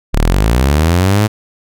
sawtooth linear sweep, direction up, 32.7 to 109.4 Hz, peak -5 dBFS, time 0.13-1.28 s, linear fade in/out 20 ms, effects none

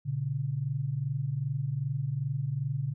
sine tone pair together, 119.24 / 141.8 Hz, A#2 / C#3, +40 / +40 cents, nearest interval minor third, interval 300 cents, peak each -33 / -30 dBFS, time 0.05-2.94 s, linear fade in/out 20 ms, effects none

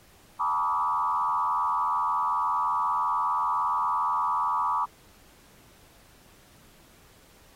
sine tone with frequency modulation, 1063 Hz, C6, 27 cents sharp, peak -23 dBFS, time 0.39-4.86 s, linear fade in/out 20 ms, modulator 82.8 Hz, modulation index 2.1, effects pink hiss -57 dBFS RMS until 7.55 s + AAC 48 kbps

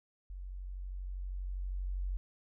sine tone with level ramp, 46.25 Hz, F#1, in tune, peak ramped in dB -41 to -32 dBFS, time 0.3-2.17 s, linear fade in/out 0 ms, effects none

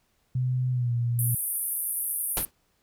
sine tone with pitch glide, 126.9 to 119.09 Hz, B2 to A#2, +47 to +37 cents, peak -23 dBFS, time 0.35-1.35 s, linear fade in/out 5 ms, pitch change -110 cents, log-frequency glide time 0.71-0.92 s
pink band-pass noise, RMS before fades -30 dBFS, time 1.19-2.45 s, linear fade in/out 0 ms, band 9400 to 14000 Hz, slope 96 dB/octave
pink noise with exponential decay, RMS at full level -25 dBFS, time 2.37-2.51 s, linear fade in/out 1 ms, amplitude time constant 29 ms
effects pink hiss -70 dBFS RMS until 2.82 s

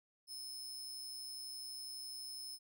sawtooth tone with amplitude modulation, 5210 Hz, E8, 21 cents flat, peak -40 dBFS, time 0.27-2.59 s, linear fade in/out 50 ms, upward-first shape sine, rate 132 Hz, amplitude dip 50%, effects none

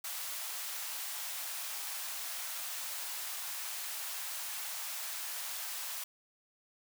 white high-pass noise, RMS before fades -40 dBFS, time 0.04-6.04 s, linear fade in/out 5 ms, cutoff 670 Hz, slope 24 dB/octave, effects none

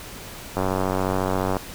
click train, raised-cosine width 1 ms, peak -9 dBFS, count 95, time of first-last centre 0.57-1.568 s, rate 94.2 Hz, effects pink hiss -38 dBFS RMS until 1.74 s

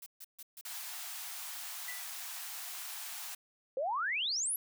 blue noise bursts, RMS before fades -48 dBFS, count 5, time 0.02-0.795 s, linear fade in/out 5 ms, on 43 ms, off 140 ms
white high-pass noise, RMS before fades -43 dBFS, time 0.65-3.35 s, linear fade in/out 5 ms, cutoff 660 Hz, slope 96 dB/octave
sine tone with exponential decay, 1975.5 Hz, B6, in tune, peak -39 dBFS, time 1.88-2.2 s, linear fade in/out 2 ms, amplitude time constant 69 ms
sine exponential sweep, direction up, 500 to 11840 Hz, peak -31 dBFS, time 3.77-4.56 s, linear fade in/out 2 ms
effects none

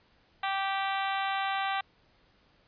harmonic tone, 390 Hz, G4, 9 cents flat, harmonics 2 / 3 / 4 / 5 / 6 / 7 / 8 / 9 / 10, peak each -31 / -35 / -37 / -39 / -41 / -42 / -43 / -44 / -45 dBFS, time 0.43-1.81 s, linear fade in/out 5 ms, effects pink hiss -65 dBFS RMS until 2.67 s + resampled to 11025 Hz

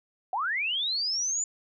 sine linear sweep, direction up, 700 to 7100 Hz, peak -26 dBFS, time 0.33-1.44 s, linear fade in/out 2 ms, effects none

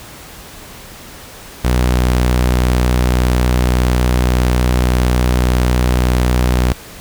sawtooth tone, 61.74 Hz, B1, in tune, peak -7 dBFS, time 1.64-6.73 s, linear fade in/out 10 ms, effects pink hiss -35 dBFS RMS until 7 s

